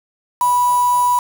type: tone with quantisation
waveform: sine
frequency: 982 Hz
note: B5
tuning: 10 cents flat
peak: -12 dBFS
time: 0.41-1.19 s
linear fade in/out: 2 ms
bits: 4
effects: none